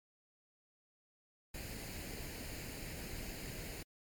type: noise with comb filter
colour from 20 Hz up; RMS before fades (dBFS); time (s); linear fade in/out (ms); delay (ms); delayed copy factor
pink; -45; 1.54-3.83; 5; 0.43; +0.6
effects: MP3 96 kbps